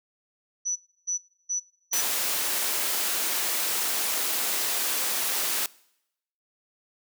sine tone bursts, 5940 Hz, F#8, 6 cents sharp, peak -25 dBFS, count 4, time 0.65-2.02 s, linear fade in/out 20 ms, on 110 ms, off 310 ms
white noise, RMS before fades -27 dBFS, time 1.93-5.66 s, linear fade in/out 2 ms
effects noise-tail reverb RT60 0.8 s tail -23 dB re dry + high-pass 300 Hz 12 dB/octave

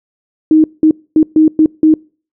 sine tone bursts at uneven times, 313 Hz, D#4, 10 cents sharp, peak -4 dBFS, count 6, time 0.51-0.64 / 0.83-0.91 / 1.16-1.23 / 1.36-1.48 / 1.59-1.66 / 1.83-1.94 s, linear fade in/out 2 ms, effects noise-tail reverb RT60 0.4 s tail -26 dB re dry

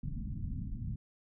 pink low-pass noise, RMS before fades -38 dBFS, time 0.03-0.96 s, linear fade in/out 5 ms, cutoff 240 Hz, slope 48 dB/octave, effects none

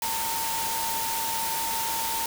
sine tone in noise, 908 Hz, A#5, 46 cents flat, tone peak -30 dBFS, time 0.02-2.26 s, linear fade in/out 2 ms, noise white, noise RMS -30 dBFS, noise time 0.02-2.26 s, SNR -3 dB, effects none

